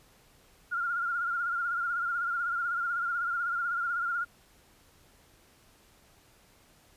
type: tone with vibrato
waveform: sine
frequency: 1402 Hz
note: F6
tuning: 6 cents sharp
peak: -28 dBFS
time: 0.71-4.25 s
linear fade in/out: 20 ms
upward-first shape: triangle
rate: 16 Hz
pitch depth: 69 cents each way
effects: pink hiss -61 dBFS RMS until 6.96 s + resampled to 32000 Hz